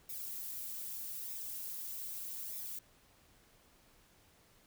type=noise with flanger; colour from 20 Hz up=violet; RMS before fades=-43 dBFS; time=0.09-2.79 s; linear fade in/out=5 ms; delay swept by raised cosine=0.66 to 5.36 ms; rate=0.81 Hz; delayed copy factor=-0.7; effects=pink hiss -66 dBFS RMS until 4.66 s